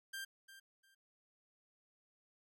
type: tone with echo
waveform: sawtooth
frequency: 1584 Hz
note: G6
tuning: 18 cents sharp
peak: -39 dBFS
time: 0.13-0.25 s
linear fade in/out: 10 ms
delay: 350 ms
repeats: 2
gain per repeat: -13 dB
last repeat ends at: 0.95 s
effects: none